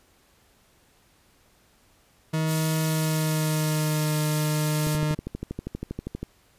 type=tone with pitch glide; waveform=40% pulse; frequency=158.1 to 152.36 Hz; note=D#3 to D#3; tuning=+28 to -36 cents; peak=-22 dBFS; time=2.33-5.15 s; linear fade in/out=10 ms; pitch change=-64 cents; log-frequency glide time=2.82-4.19 s
type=high-pass noise; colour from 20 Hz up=pink; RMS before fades=-35 dBFS; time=2.46-4.99 s; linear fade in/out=50 ms; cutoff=4300 Hz; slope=12 dB/octave
type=click train; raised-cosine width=3 ms; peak=-18 dBFS; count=18; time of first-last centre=4.87-6.23 s; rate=12.5 Hz
effects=pink hiss -61 dBFS RMS until 6.58 s + resampled to 32000 Hz